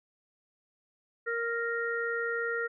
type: harmonic tone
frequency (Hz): 465.7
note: A#4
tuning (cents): -2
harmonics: 1 / 3 / 4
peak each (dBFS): -33 / -33 / -35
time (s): 1.26-2.68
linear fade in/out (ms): 20
effects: none